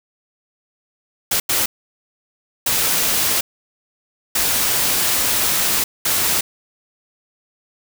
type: noise bursts at uneven times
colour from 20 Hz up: white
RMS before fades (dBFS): -18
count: 5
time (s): 1.31-1.4 / 1.49-1.66 / 2.66-3.41 / 4.35-5.84 / 6.05-6.41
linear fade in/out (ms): 5
effects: none